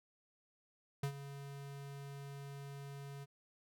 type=tone with ADSR envelope; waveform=square; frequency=140 Hz; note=C#3; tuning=18 cents sharp; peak=-34 dBFS; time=1.03-3.26 s; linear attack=5 ms; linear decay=82 ms; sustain=-13 dB; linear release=31 ms; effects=none